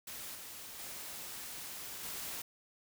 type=noise with level steps; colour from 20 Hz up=white; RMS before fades=-45 / -48 / -45 / -42 dBFS; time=0.07-2.42 s; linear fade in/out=5 ms; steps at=0.35 / 0.79 / 2.03 s; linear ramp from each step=2 ms; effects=none